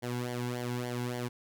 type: tone with flanger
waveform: sawtooth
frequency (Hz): 122.5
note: B2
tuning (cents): -14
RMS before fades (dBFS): -35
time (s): 0.02-1.29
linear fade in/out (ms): 20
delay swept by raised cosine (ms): 0.77 to 1.68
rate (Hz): 3.5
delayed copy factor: -0.75
effects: none